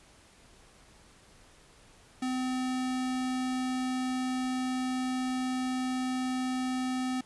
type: tone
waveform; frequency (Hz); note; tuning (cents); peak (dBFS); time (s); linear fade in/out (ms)
square; 256; C4; -38; -30; 2.22-7.21; 5
effects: pink hiss -58 dBFS RMS until 7.25 s + resampled to 24000 Hz